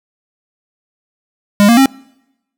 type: tone with pitch steps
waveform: square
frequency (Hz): 203.8 / 234.1 / 268.9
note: G#3 / A#3 / C4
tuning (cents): -32 / +8 / +47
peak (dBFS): -6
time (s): 1.6-1.858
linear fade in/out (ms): 0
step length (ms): 86
effects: noise-tail reverb RT60 0.9 s tail -26 dB re dry